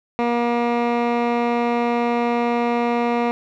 15% pulse tone with low-pass filter, 237.9 Hz, A#3, 35 cents sharp, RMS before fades -20 dBFS, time 0.19-3.31 s, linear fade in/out 0 ms, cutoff 2100 Hz, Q 0.89, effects none

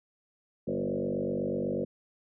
sine tone with frequency modulation, 359.9 Hz, F#4, 48 cents flat, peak -28 dBFS, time 0.67-1.85 s, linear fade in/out 10 ms, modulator 48.1 Hz, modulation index 4.2, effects none

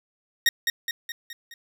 20% pulse tone with echo, 1864.7 Hz, A#6, in tune, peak -11 dBFS, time 0.46-0.49 s, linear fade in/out 2 ms, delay 210 ms, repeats 5, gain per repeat -5 dB, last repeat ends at 1.54 s, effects none

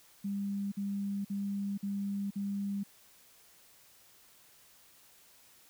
sine tone bursts, 199.8 Hz, G3, 33 cents sharp, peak -32 dBFS, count 5, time 0.24-2.836 s, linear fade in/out 10 ms, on 480 ms, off 49 ms, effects white hiss -61 dBFS RMS until 5.69 s

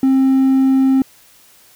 triangle tone, 265.8 Hz, C4, 27 cents sharp, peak -7 dBFS, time 0.03-1.02 s, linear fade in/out 2 ms, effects tanh soft clip ceiling -3 dBFS + white hiss -48 dBFS RMS until 1.75 s

